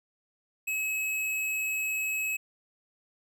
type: tone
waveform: square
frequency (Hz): 2569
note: E7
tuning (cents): -45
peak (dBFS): -29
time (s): 0.67-2.37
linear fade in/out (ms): 10
effects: none